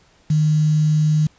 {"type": "tone with quantisation", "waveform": "sine", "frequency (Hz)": 153.4, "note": "D#3", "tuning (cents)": -24, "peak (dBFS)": -13, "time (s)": [0.3, 1.27], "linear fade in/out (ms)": 5, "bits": 6, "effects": ["pink hiss -55 dBFS RMS until 1.38 s", "resampled to 16000 Hz"]}